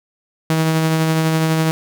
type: tone with tremolo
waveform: sawtooth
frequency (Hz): 160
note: D#3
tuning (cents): +49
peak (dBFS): -9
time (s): 0.5-1.71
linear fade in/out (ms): 0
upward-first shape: triangle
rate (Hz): 12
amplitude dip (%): 30
effects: none